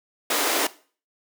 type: high-pass noise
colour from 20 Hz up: pink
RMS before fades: -23 dBFS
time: 0.3-0.67 s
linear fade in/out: 5 ms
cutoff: 280 Hz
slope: 48 dB/octave
effects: noise-tail reverb RT60 0.4 s tail -18 dB re dry